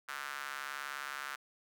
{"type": "tone with high-pass filter", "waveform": "square", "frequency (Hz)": 69.7, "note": "C#2", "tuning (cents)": 10, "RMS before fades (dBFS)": -42, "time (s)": [0.08, 1.36], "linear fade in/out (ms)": 10, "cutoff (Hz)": 1400, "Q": 3, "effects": []}